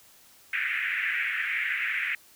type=band-pass noise; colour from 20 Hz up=white; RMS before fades=-29 dBFS; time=0.53-2.15 s; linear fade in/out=2 ms; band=1600 to 2400 Hz; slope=48 dB/octave; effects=white hiss -56 dBFS RMS until 2.35 s